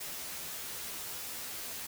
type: noise with comb filter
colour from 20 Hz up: white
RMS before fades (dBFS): -41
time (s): 0-1.87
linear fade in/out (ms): 10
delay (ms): 12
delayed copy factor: +0.95
effects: none